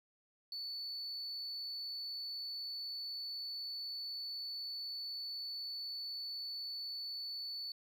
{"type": "tone", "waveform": "triangle", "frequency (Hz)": 4468, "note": "C#8", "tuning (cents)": 13, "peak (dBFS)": -38, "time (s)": [0.52, 7.72], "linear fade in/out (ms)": 2, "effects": ["tanh soft clip ceiling -36 dBFS", "12-bit"]}